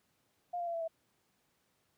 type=tone with pitch steps; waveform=sine; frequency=706 / 692.7 / 679.6 / 666.8 / 654.2 Hz; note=F5 / F5 / F5 / E5 / E5; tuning=+19 / -14 / -47 / +20 / -13 cents; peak=-34 dBFS; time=0.53-0.88 s; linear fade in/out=10 ms; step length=70 ms; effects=pink hiss -75 dBFS RMS until 1.97 s + high-pass 100 Hz 12 dB/octave